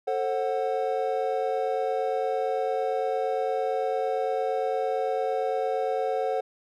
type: chord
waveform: triangle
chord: F# diminished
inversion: first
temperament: just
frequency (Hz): 444 / 532.8 / 740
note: A4 / C5 / F#5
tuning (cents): +16 / +31 / 0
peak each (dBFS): -27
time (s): 0.07-6.41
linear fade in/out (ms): 10
effects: none